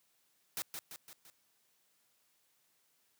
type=noise with echo; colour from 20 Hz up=white; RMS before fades=-38 dBFS; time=0.57-0.62 s; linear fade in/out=0 ms; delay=170 ms; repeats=4; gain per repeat=-5 dB; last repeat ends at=1.3 s; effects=white hiss -74 dBFS RMS until 3.19 s + high-pass 100 Hz 12 dB/octave